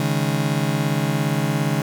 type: chord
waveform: 35% pulse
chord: C# suspended second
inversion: none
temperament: just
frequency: 138.59 / 155.92 / 207.9 Hz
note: C#3 / D#3 / G#3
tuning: 0 / +4 / +2 cents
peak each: -21 / -21 / -24 dBFS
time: 0-1.82 s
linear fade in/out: 2 ms
effects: none